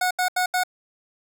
25% pulse tone bursts, 731 Hz, F#5, 21 cents flat, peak -16 dBFS, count 4, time 0.01-0.636 s, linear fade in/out 5 ms, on 98 ms, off 78 ms, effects none

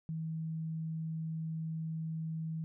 sine tone, 160.6 Hz, E3, 45 cents flat, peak -35 dBFS, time 0.09-2.64 s, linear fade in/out 0 ms, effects none

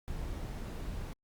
brown noise, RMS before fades -39 dBFS, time 0.08-1.13 s, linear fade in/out 0 ms, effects Opus 48 kbps

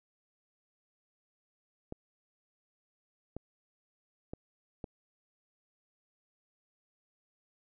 clicks, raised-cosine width 2 ms, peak -26 dBFS, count 4, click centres 1.924 / 3.366 / 4.335 / 4.842 s, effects none

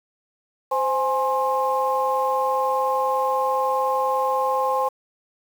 sine tone cluster, 520 / 830 / 1061 Hz, C5 / G#5 / C6, -11 / -1 / +24 cents, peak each -23 dBFS, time 0.71-4.89 s, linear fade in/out 10 ms, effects tanh soft clip ceiling -9 dBFS + 7-bit

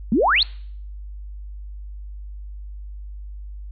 sine exponential sweep, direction up, 193.8 to 4478 Hz, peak -14 dBFS, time 0.12-0.43 s, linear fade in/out 2 ms, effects noise-tail reverb RT60 0.6 s tail -26 dB re dry + added 50 Hz sine -32 dBFS peak until 3.71 s

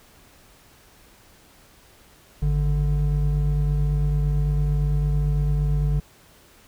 triangle tone pair together, 51.8 / 146.5 Hz, G#1 / D3, -4 / -4 cents, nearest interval octave + tritone, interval 1800 cents, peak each -19 / -20 dBFS, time 2.42-6 s, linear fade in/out 5 ms, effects pink hiss -53 dBFS RMS until 6.67 s

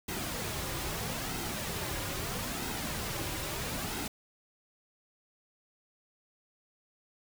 pink noise with flanger, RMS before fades -36 dBFS, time 0.08-4.08 s, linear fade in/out 5 ms, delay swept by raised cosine 1.7 to 4.6 ms, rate 0.77 Hz, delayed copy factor -0.5, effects none

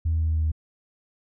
sine tone with pitch steps, 81 / 80.44 / 79.88 / 79.33 / 78.79 / 78.24 Hz, E2 / E2 / D#2 / D#2 / D#2 / D#2, -30 / -42 / +46 / +34 / +22 / +10 cents, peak -19 dBFS, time 0.05-0.518 s, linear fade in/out 10 ms, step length 78 ms, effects tanh soft clip ceiling -17 dBFS

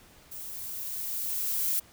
violet noise with level ramp, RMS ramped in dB -41 to -27 dBFS, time 0.31-1.8 s, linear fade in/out 10 ms, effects pink hiss -56 dBFS RMS until 1.92 s

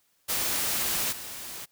white noise with level steps, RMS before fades -28 / -39 dBFS, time 0.28-1.66 s, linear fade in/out 20 ms, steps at 1.11 s, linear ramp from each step 20 ms, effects white hiss -69 dBFS RMS until 1.71 s

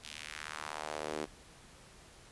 sawtooth tone with high-pass filter sweep, 76.4 Hz, D#2, 31 cents flat, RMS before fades -42 dBFS, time 0.03-1.26 s, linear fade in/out 20 ms, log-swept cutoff 3300 to 330 Hz, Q 1.6, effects pink hiss -57 dBFS RMS until 2.31 s + resampled to 24000 Hz

